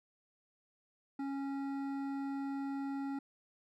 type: tone with hard clipping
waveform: triangle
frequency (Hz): 275.7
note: C#4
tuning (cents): -9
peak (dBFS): -38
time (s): 1.19-3.19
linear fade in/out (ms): 5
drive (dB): 15
effects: none